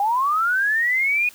sine linear sweep, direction up, 784 to 2489 Hz, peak -17 dBFS, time 0-1.29 s, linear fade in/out 2 ms, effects white hiss -47 dBFS RMS until 1.34 s

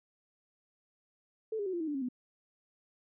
sine tone with pitch steps, 440 / 405.8 / 374.3 / 345.2 / 318.4 / 293.7 / 270.9 / 249.8 Hz, A4 / G#4 / F#4 / F4 / D#4 / D4 / C#4 / B3, 0 / -40 / +20 / -20 / +40 / 0 / -40 / +20 cents, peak -32 dBFS, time 1.52-2.088 s, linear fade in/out 5 ms, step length 71 ms, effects none

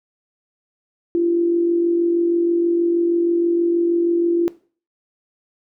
sine tone with amplitude modulation, 341.8 Hz, F4, 37 cents flat, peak -13 dBFS, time 1.15-4.48 s, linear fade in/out 0 ms, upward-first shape sine, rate 46.3 Hz, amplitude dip 45%, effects noise-tail reverb RT60 0.4 s tail -18 dB re dry

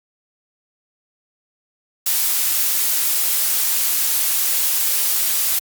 blue noise, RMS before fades -18 dBFS, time 2.06-5.59 s, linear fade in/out 5 ms, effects Opus 48 kbps

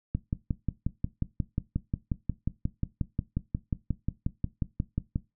click train, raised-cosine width 5 ms, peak -15 dBFS, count 29, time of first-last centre 0.15-5.159 s, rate 5.59 Hz, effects noise-tail reverb RT60 0.2 s tail -17 dB re dry

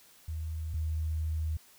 sine tone pair in turn, 79.4 / 78.72 Hz, D#2 / D#2, +36 / +21 cents, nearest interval unison, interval 15 cents, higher first, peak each -33 / -29 dBFS, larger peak second, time 0.28-0.74 / 0.74-1.57 s, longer second, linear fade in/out 5 ms, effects white hiss -59 dBFS RMS until 1.78 s

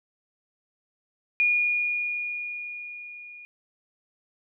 sine tone with level ramp, 2438 Hz, D#7, 36 cents flat, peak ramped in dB -18 to -42 dBFS, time 1.4-3.45 s, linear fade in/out 0 ms, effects none

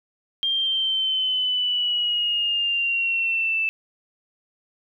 sine exponential sweep, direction down, 3200 to 2637 Hz, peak -20 dBFS, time 0.43-3.69 s, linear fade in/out 0 ms, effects 10-bit

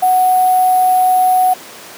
sine tone with sample-and-hold, 740 Hz, F#5, in tune, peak -8 dBFS, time 0.02-1.54 s, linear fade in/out 10 ms, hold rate 11025 Hz, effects pink hiss -33 dBFS RMS until 1.97 s + high-pass 300 Hz 12 dB/octave

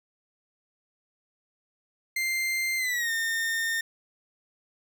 40% pulse tone with pitch glide, 2093 to 1822.1 Hz, C7 to A#6, 0 to -40 cents, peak -25 dBFS, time 2.16-3.81 s, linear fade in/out 5 ms, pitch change -240 cents, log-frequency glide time 2.77-3.11 s, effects none

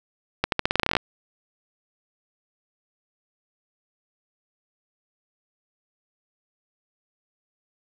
accelerating click train, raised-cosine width 0.3 ms, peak -4 dBFS, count 14, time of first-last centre 0.44-0.968 s, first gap 82 ms, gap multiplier 0.87, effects none

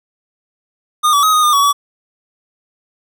square tone with pitch steps, 1223 / 1145 / 1265 / 1241 / 1210 / 1127 / 1141 Hz, D#6 / D6 / D#6 / D#6 / D#6 / C#6 / C#6, -30 / -44 / +28 / -5 / -49 / +28 / +50 cents, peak -10 dBFS, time 1.03-1.73 s, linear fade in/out 20 ms, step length 100 ms, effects none

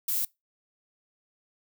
violet noise, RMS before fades -28 dBFS, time 0.08-0.25 s, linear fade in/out 5 ms, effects noise-tail reverb RT60 0.2 s tail -23 dB re dry

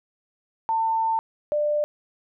sine tone pair in turn, 897 / 594.7 Hz, A5 / D5, +33 / +22 cents, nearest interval perfect fifth, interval 711 cents, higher first, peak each -20 dBFS, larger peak neither, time 0.69-1.19 / 1.52-1.84 s, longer first, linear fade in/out 0 ms, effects none

